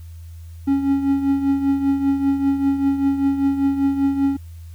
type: tone with tremolo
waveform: triangle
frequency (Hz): 275.9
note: C#4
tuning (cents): -8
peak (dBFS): -11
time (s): 0.67-4.37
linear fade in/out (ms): 10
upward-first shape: triangle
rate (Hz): 5.1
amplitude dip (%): 65
effects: added 83 Hz sine -34 dBFS peak until 4.74 s + white hiss -56 dBFS RMS until 4.74 s